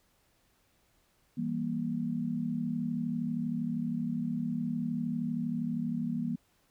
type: chord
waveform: sine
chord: E diminished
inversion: none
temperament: just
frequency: 164.81 / 197.78 / 237.3 Hz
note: E3 / G3 / Bb3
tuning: 0 / +16 / +31 cents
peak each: -36 / -37 / -32 dBFS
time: 1.37-6.36 s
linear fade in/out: 10 ms
effects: pink hiss -70 dBFS RMS until 6.7 s